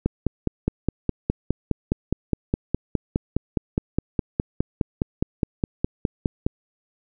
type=click train; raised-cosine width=3 ms; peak=-7 dBFS; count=32; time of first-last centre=0.06-6.465 s; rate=4.84 Hz; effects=none